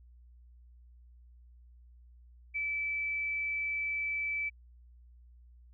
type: tone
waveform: sine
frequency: 2312 Hz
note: D7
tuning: 28 cents flat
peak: -31 dBFS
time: 2.54-4.5 s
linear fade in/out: 20 ms
effects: added 60 Hz sine -54 dBFS peak until 5.73 s